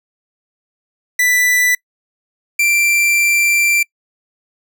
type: tone pair in turn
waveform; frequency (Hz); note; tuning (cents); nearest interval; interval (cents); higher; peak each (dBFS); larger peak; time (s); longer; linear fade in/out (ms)
45% pulse; 1981 / 2356; B6 / D7; +5 / +5; minor third; 300; second; -11 / -11; neither; 1.19-1.75 / 2.59-3.83; second; 5
effects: noise-tail reverb RT60 0.1 s tail -26 dB re dry